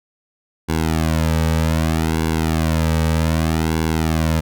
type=tone with flanger; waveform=sawtooth; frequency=80.2 Hz; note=E2; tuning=47 cents flat; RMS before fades=-18 dBFS; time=0.68-4.41 s; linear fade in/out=20 ms; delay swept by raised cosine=1.6 to 2.9 ms; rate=0.64 Hz; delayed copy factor=-1; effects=none